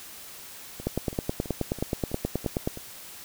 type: two click trains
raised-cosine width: 2 ms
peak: -24 / -12 dBFS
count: 7 / 18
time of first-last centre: 0.8-2.774 / 0.87-2.675 s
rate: 3.04 / 9.42 Hz
effects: white hiss -44 dBFS RMS until 3.24 s